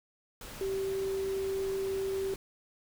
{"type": "tone in noise", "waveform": "sine", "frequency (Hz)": 387, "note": "G4", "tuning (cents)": -22, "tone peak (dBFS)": -30, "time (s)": [0.61, 2.34], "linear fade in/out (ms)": 2, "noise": "pink", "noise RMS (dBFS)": -45, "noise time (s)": [0.41, 2.36], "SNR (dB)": 12, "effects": []}